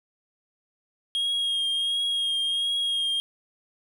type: tone with vibrato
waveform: triangle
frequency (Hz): 3257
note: G#7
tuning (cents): -34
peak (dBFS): -22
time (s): 1.15-3.2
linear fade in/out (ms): 0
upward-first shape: triangle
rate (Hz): 1.4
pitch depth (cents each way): 27
effects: none